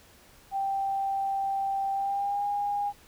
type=tone with pitch glide; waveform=sine; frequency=784 to 814.9 Hz; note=G5 to G#5; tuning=0 to -33 cents; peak=-26 dBFS; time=0.51-2.93 s; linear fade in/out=50 ms; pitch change=+67 cents; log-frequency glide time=1.93-2.45 s; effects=pink hiss -56 dBFS RMS until 3.07 s